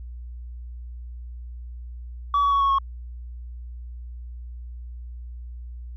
sine tone with pitch steps, 1141 / 1129.2 / 1117.5 / 1106 / 1094.5 Hz, C#6 / C#6 / C#6 / C#6 / C#6, +50 / +32 / +14 / -4 / -22 cents, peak -15 dBFS, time 2.34-2.785 s, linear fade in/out 2 ms, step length 89 ms, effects tanh soft clip ceiling -16 dBFS + added 60 Hz sine -34 dBFS peak until 5.96 s

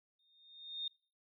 sine tone with exponential growth, 3669 Hz, A#7, 28 cents flat, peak -35 dBFS, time 0.19-0.88 s, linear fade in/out 5 ms, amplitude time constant 150 ms, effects noise-tail reverb RT60 0.4 s tail -24 dB re dry

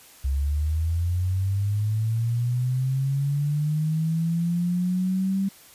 sine linear sweep, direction up, 66.2 to 196 Hz, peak -21 dBFS, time 0.24-5.49 s, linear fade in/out 10 ms, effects white hiss -50 dBFS RMS until 5.74 s + resampled to 32000 Hz

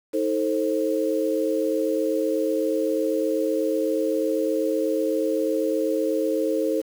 sine chord, A diminished, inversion second, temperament just, 316.8 / 440 / 528 Hz, Eb4 / A4 / C5, +31 / 0 / +16 cents, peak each -25 dBFS, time 0.13-6.82 s, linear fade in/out 20 ms, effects 7-bit

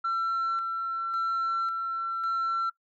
sine tone with tremolo, 1349 Hz, E6, 40 cents sharp, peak -23 dBFS, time 0.04-2.7 s, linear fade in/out 10 ms, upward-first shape square, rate 0.91 Hz, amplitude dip 40%, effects noise-tail reverb RT60 0.1 s tail -18 dB re dry + tanh soft clip ceiling -24 dBFS

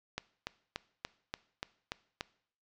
click train, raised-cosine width 0.2 ms, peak -18 dBFS, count 8, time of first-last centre 0.18-2.209 s, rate 3.45 Hz, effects noise-tail reverb RT60 0.6 s tail -20 dB re dry + low-pass 6000 Hz 12 dB/octave

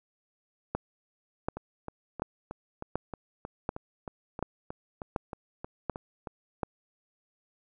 two click trains, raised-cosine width 1 ms, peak -15 / -23 dBFS, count 9 / 16, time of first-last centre 0.75-6.632 / 1.57-6.272 s, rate 1.36 / 3.19 Hz, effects none

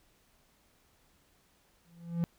triangle tone with exponential growth, 169.7 Hz, F3, 49 cents flat, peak -23 dBFS, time 1.85-2.24 s, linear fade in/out 0 ms, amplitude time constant 84 ms, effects pink hiss -68 dBFS RMS until 2.38 s

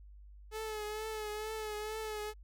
sawtooth tone with vibrato, 430 Hz, A4, 40 cents flat, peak -34 dBFS, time 0.51-2.34 s, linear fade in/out 50 ms, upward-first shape triangle, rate 2.2 Hz, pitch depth 46 cents each way, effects added 50 Hz sine -51 dBFS peak until 2.43 s

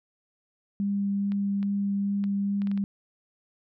sine tone with vibrato, 200 Hz, G3, 35 cents sharp, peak -24 dBFS, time 0.8-2.84 s, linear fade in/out 0 ms, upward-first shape triangle, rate 2.4 Hz, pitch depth 8 cents each way
clicks, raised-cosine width 0.3 ms, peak -29 dBFS, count 7, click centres 1.32 / 1.629 / 2.24 / 2.619 / 2.672 / 2.715 / 2.776 s
effects none

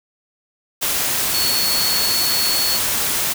sine tone in noise, 4396 Hz, C#8, 15 cents flat, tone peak -19 dBFS, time 1.33-2.78 s, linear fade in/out 20 ms, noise white, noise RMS -20 dBFS, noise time 0.81-3.34 s, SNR -2 dB, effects none

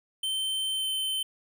square tone with pitch glide, 3100 to 3080 Hz, G7 to G7, -20 to -31 cents, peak -28 dBFS, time 0.23-1.23 s, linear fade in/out 5 ms, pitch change -11 cents, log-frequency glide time 0.72-0.89 s, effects none

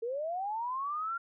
sine linear sweep, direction up, 443.3 to 1396.9 Hz, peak -32 dBFS, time 0.02-1.18 s, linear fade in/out 10 ms, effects none

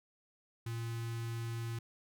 square tone with notch filter, 115.5 Hz, A#2, 16 cents flat, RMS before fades -39 dBFS, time 0.66-1.79 s, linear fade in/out 5 ms, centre 580 Hz, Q 0.93, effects none

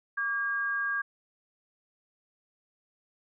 sine tone pair together, 1154.9 / 1620 Hz, D6 / G#6, -29 / -43 cents, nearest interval tritone, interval 586 cents, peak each -35 / -28 dBFS, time 0.17-1.02 s, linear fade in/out 10 ms, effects none

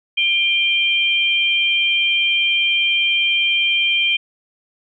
sine tone pair together, 2395 / 3145 Hz, D7 / G7, +33 / +5 cents, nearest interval perfect fourth, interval 472 cents, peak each -17 dBFS, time 0.17-4.17 s, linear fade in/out 10 ms, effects none

